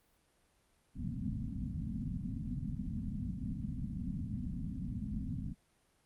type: low-pass noise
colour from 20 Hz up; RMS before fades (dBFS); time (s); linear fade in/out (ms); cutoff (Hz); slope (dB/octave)
white; -39; 0.94-5.55; 50; 260; 96
effects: pink hiss -72 dBFS RMS until 6.05 s + Opus 32 kbps